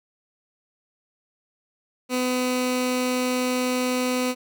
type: tone with notch filter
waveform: 15% pulse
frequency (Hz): 252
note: B3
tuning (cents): +35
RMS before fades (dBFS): -24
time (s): 2.09-4.35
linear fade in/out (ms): 50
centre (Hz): 830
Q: 1.7
effects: none